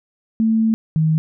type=tone pair in turn; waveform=sine; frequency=222.6 / 157.79 Hz; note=A3 / D#3; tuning=+20 / +25 cents; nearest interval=tritone; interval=595 cents; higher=first; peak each=-13 dBFS; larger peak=neither; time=0.4-0.74 / 0.96-1.18 s; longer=first; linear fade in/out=0 ms; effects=none